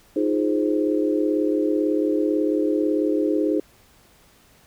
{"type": "chord", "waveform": "sine", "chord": "F minor seventh", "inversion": "third", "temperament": "equal", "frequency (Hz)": [311.1, 349.2, 415.3, 523.3], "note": ["Eb4", "F4", "Ab4", "C5"], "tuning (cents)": [0, 0, 0, 0], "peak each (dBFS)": [-21, -27, -24, -27], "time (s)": [0.16, 3.6], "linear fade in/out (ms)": 5, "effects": ["pink hiss -55 dBFS RMS until 4.66 s"]}